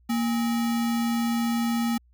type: tone with sample-and-hold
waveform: sine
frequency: 233.1 Hz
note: A#3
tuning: in tune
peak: -22 dBFS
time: 0.09-1.98 s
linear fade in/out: 10 ms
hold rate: 1050 Hz
effects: added 60 Hz sine -56 dBFS peak until 2.13 s